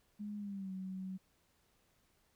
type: tone with pitch glide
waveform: sine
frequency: 207.7 to 188.27 Hz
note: G#3 to F#3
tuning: 0 to +30 cents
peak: -40 dBFS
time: 0.19-1.18 s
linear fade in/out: 20 ms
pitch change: -170 cents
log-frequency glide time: 0.37-0.72 s
effects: pink hiss -74 dBFS RMS until 2.35 s